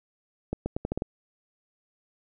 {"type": "accelerating click train", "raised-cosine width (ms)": 2, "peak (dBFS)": -15, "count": 7, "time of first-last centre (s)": [0.53, 1.021], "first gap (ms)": 130, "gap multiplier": 0.81, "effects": []}